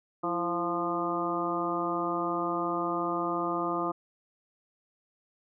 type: harmonic tone with a mistuned harmonic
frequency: 174.3 Hz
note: F3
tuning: 3 cents flat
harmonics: 1 / 2 / 3 / 4 / 5 / 6 / 7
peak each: -40 / -32 / -38 / -35 / -39 / -36 / -33 dBFS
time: 0.23-3.92 s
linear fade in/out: 10 ms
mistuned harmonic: 2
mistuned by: -58 cents
effects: none